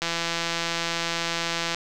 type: click train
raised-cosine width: 0.2 ms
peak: -9 dBFS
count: 291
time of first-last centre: 0.02-1.746 s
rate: 168 Hz
effects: none